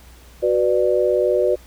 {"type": "chord", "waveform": "sine", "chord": "B minor", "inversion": "second", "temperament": "just", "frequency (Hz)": [370.4, 493.9, 592.7], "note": ["F#4", "B4", "D5"], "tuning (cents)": [2, 0, 16], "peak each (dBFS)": -19, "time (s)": [0.42, 1.56], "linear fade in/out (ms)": 20, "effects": ["added 60 Hz sine -44 dBFS peak until 1.66 s", "pink hiss -49 dBFS RMS until 1.66 s"]}